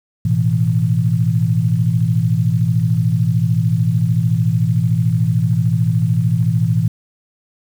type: chord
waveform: sine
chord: A suspended second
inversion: none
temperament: equal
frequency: 110 / 123.47 / 164.81 Hz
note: A2 / B2 / E3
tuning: 0 / 0 / 0 cents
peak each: -17 dBFS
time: 0.25-6.88 s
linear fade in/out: 5 ms
effects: 7-bit